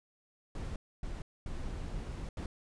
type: noise bursts at uneven times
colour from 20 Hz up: brown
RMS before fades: -39 dBFS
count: 4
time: 0.55-0.76 / 1.03-1.22 / 1.46-2.29 / 2.37-2.46 s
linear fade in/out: 2 ms
effects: resampled to 22050 Hz